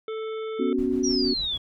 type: harmonic tone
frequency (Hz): 440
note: A4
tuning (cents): 0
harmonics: 1 / 3 / 5 / 7 / 8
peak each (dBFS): -29 / -40 / -46 / -52 / -48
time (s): 0.08-0.73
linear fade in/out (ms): 2
type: chord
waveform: sine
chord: B suspended second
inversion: none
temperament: just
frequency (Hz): 246.9 / 277.8 / 370.4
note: B3 / C#4 / F#4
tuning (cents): 0 / +4 / +2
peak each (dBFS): -26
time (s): 0.59-1.34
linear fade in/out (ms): 10
type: noise with tremolo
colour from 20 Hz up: brown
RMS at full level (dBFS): -39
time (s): 0.78-1.58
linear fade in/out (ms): 5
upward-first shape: sine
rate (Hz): 6.7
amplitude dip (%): 60
type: exponential sweep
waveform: sine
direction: down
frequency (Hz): 5920 to 3300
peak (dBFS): -25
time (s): 1.03-1.58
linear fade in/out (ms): 20
effects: none